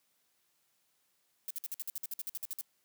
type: noise bursts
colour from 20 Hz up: violet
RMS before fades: -38 dBFS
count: 15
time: 1.48-2.611 s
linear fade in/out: 0 ms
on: 25 ms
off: 54 ms
effects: white hiss -75 dBFS RMS until 2.84 s + high-pass 100 Hz 12 dB/octave